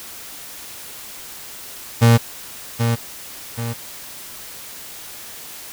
35% pulse tone with echo, 116.54 Hz, A#2, in tune, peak -7 dBFS, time 2.01-2.18 s, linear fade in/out 20 ms, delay 780 ms, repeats 2, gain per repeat -7 dB, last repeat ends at 3.74 s, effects white hiss -36 dBFS RMS until 5.72 s

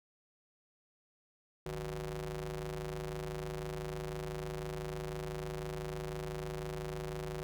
sawtooth ring-modulated tone, 110 Hz, A2, in tune, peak -31 dBFS, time 1.66-7.43 s, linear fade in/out 0 ms, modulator 262 Hz, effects none

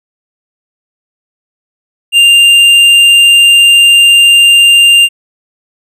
triangle tone with tanh clipping, 2794 Hz, F7, in tune, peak -3 dBFS, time 2.12-5.09 s, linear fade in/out 50 ms, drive 12 dB, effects none

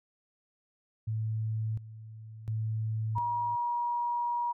sine tone with tremolo, 110 Hz, A2, in tune, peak -29 dBFS, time 1.07-3.56 s, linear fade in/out 10 ms, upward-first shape square, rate 0.71 Hz, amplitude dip 80%
sine tone, 956 Hz, A#5, 43 cents sharp, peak -28 dBFS, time 3.15-4.53 s, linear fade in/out 20 ms
effects none

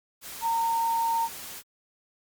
sine tone in noise, 917 Hz, A#5, 29 cents flat, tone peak -23 dBFS, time 0.41-1.29 s, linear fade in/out 50 ms, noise white, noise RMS -40 dBFS, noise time 0.21-1.63 s, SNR +14 dB, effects Opus 48 kbps

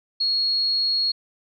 sine tone, 4311 Hz, C#8, 49 cents flat, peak -19 dBFS, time 0.2-1.12 s, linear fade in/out 10 ms, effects none

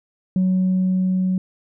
sine tone with level ramp, 185.7 Hz, F#3, 7 cents sharp, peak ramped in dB -13 to -16 dBFS, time 0.36-1.38 s, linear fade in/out 2 ms, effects tanh soft clip ceiling -13 dBFS

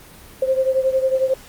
sine beating tone pair, 523.3 / 534.3 Hz, C5 / C5, 0 / +36 cents, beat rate 11 Hz, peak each -17 / -21 dBFS, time 0.42-1.34 s, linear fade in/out 5 ms, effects pink hiss -43 dBFS RMS until 1.48 s + Opus 24 kbps

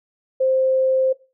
sine tone, 524 Hz, C5, 2 cents sharp, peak -15 dBFS, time 0.4-1.13 s, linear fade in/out 10 ms, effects noise-tail reverb RT60 0.3 s tail -19 dB re dry

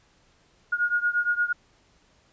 sine beating tone pair, 1432 / 1440.6 Hz, F6 / F#6, +43 / -47 cents, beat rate 8.6 Hz, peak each -24 / -26 dBFS, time 0.72-1.53 s, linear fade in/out 10 ms, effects pink hiss -62 dBFS RMS until 2.32 s + resampled to 16000 Hz

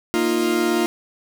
40% pulse chord, Bb suspended fourth, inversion none, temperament equal, 233.1 / 311.1 / 349.2 Hz, Bb3 / Eb4 / F4, 0 / 0 / 0 cents, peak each -23 / -23 / -19 dBFS, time 0.14-0.86 s, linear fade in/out 0 ms, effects none

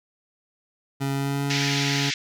25% pulse tone with pitch glide, 137.8 to 140.61 Hz, C#3 to C#3, -10 to +25 cents, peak -20 dBFS, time 1-2.11 s, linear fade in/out 20 ms, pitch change +35 cents, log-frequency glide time 1.11-1.44 s
pink band-pass noise, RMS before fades -27 dBFS, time 1.5-2.14 s, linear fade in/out 2 ms, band 1700 to 6300 Hz, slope 48 dB/octave
effects none

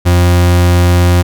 40% pulse tone, 88.1 Hz, F2, 16 cents sharp, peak -5 dBFS, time 0.05-1.23 s, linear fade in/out 20 ms, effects none

